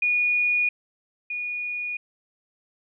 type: tone pair in turn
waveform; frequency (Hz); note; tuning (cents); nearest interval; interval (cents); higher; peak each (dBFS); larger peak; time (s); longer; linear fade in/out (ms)
sine; 2451 / 2451; D#7 / D#7; -27 / -27; unison; 0; neither; -19 / -27; first; 0.02-0.69 / 1.3-1.97; neither; 5
effects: none